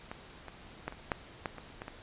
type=clicks; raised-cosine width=0.5 ms; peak=-24 / -28 / -19 / -30 / -14 / -18 / -29 / -25 / -26 dBFS; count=9; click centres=0.115 / 0.483 / 0.88 / 0.924 / 1.118 / 1.458 / 1.583 / 1.819 / 1.881 s; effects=pink hiss -52 dBFS RMS until 2.02 s + resampled to 8000 Hz